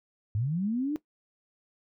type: linear sweep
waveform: sine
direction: up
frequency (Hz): 97.1 to 310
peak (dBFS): -26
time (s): 0.35-0.96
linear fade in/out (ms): 0
effects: noise-tail reverb RT60 0.1 s tail -17 dB re dry